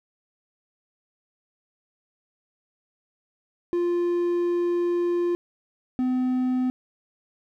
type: tone pair in turn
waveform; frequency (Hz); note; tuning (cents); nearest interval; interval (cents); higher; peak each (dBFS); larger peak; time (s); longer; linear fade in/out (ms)
triangle; 348.8 / 254.2; F4 / C4; -2 / -50; perfect fourth; 548; first; -19 / -19; neither; 3.73-5.35 / 5.99-6.7; first; 0
effects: none